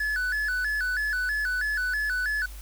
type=tone with vibrato; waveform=triangle; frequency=1600 Hz; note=G6; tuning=35 cents sharp; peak=-23 dBFS; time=0-2.46 s; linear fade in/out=5 ms; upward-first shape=square; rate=3.1 Hz; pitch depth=120 cents each way; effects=added 50 Hz sine -38 dBFS peak until 2.61 s + white hiss -49 dBFS RMS until 2.61 s